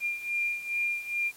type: beating tone pair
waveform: sine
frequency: 2398 / 2400.4 Hz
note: D7 / D7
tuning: +36 / +37 cents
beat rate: 2.4 Hz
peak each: -29 / -33 dBFS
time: 0-1.32 s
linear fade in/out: 50 ms
effects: white hiss -52 dBFS RMS until 1.36 s + MP3 64 kbps